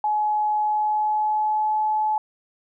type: tone with pitch glide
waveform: sine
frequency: 847 to 858.3 Hz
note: G#5 to A5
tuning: +34 to -43 cents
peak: -19 dBFS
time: 0.04-2.18 s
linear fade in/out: 2 ms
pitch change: +23 cents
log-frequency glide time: 0.56-1.81 s
effects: none